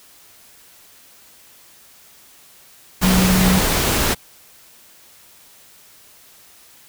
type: tone in noise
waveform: sine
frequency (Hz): 185.7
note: F#3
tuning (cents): +7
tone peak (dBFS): -14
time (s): 3.02-3.6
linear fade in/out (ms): 20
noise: pink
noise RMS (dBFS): -18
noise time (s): 3.01-4.15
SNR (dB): +1
effects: white hiss -48 dBFS RMS until 6.88 s